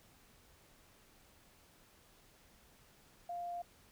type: tone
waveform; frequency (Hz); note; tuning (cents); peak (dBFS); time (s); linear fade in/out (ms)
sine; 698.5; F5; 0; -39; 3.29-3.62; 5
effects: pink hiss -65 dBFS RMS until 3.91 s